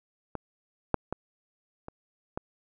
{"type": "clicks", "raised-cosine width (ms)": 1, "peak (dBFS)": [-19, -8, -17, -25, -18], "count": 5, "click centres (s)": [0.353, 0.943, 1.126, 1.884, 2.375], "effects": []}